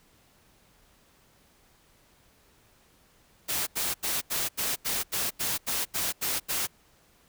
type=noise bursts; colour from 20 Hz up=white; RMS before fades=-29 dBFS; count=12; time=3.48-6.673 s; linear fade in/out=20 ms; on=190 ms; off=83 ms; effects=pink hiss -62 dBFS RMS until 7.28 s